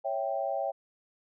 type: chord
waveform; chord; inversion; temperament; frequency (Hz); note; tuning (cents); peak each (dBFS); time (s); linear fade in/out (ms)
sine; C# diminished; none; equal; 554.4 / 659.3 / 784; C#5 / E5 / G5; 0 / 0 / 0; -33; 0.04-0.72; 20
effects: none